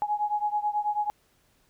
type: beating tone pair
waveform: sine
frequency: 833 / 842.2 Hz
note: G#5 / G#5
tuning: +5 / +24 cents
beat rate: 9.2 Hz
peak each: -27 / -29 dBFS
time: 0.02-1.1 s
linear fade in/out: 0 ms
effects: pink hiss -66 dBFS RMS until 1.69 s